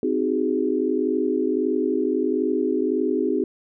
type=chord; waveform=sine; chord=Ab dominant seventh; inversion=first; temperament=just; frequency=259.6 / 311.5 / 373.8 / 415.3 Hz; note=C4 / Eb4 / Gb4 / Ab4; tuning=-13 / +2 / +18 / 0 cents; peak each=-25 dBFS; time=0.03-3.44 s; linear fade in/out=2 ms; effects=none